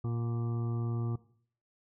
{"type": "harmonic tone with a mistuned harmonic", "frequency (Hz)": 116.9, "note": "A#2", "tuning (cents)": 5, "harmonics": [1, 2, 3, 4, 6, 7, 8, 9, 10], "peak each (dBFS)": [-31, -41, -42, -51, -54, -57, -59, -60, -51], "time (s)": [0.04, 1.16], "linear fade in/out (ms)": 5, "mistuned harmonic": 6, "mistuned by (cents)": 25, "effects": ["noise-tail reverb RT60 0.6 s tail -19 dB re dry"]}